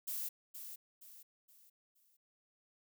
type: noise with echo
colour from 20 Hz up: violet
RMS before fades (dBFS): -40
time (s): 0.07-0.29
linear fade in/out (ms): 10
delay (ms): 470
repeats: 4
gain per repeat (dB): -8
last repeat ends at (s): 2.17
effects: none